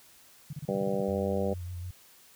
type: tone bursts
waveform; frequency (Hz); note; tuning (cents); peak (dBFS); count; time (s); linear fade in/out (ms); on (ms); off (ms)
sine; 146.83; D3; 0; -34; 9; 0.5-1.019; 5; 31; 30
type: harmonic tone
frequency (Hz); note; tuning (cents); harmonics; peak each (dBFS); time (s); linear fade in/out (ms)
98; G2; 0; 2 / 3 / 4 / 5 / 6 / 7 / 8; -32 / -42 / -35 / -32 / -34 / -42 / -42; 0.68-1.54; 10
type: tone with vibrato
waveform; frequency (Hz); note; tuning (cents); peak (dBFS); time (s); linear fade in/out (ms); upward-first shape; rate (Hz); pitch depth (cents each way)
sine; 88.6; F2; +25; -35; 1.08-1.91; 5; square; 6.7; 24
effects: white hiss -57 dBFS RMS until 2.35 s